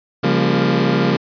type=chord; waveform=25% pulse; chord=G half-diminished seventh; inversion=second; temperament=equal with one note detuned; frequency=138.59 / 174.61 / 200.2 / 233.1 Hz; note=Db3 / F3 / G3 / Bb3; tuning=0 / 0 / +37 / 0 cents; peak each=-16 dBFS; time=0.23-1.17 s; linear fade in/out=10 ms; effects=resampled to 11025 Hz